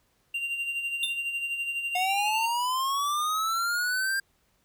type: tone with tremolo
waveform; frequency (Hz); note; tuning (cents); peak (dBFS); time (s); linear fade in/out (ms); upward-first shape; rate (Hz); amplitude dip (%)
triangle; 2774; F7; -12; -25; 0.34-2.49; 5; sine; 12; 50
type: tone with exponential decay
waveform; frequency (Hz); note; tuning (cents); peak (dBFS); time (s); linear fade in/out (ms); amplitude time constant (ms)
square; 3595; A7; +36; -24; 1.03-1.21; 2; 37
type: linear sweep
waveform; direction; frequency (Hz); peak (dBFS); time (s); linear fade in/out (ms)
square; up; 718 to 1600; -26; 1.95-4.2; 5
effects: pink hiss -69 dBFS RMS until 4.64 s